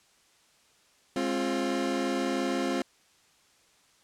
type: chord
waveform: 30% pulse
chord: F minor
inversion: first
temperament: equal with one note detuned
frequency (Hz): 207.7 / 266.5 / 349.2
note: Ab3 / C4 / F4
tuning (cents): 0 / +32 / 0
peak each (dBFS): -32 / -27 / -29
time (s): 1.16-2.82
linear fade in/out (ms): 2
effects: white hiss -63 dBFS RMS until 4.03 s + low-pass 8000 Hz 12 dB/octave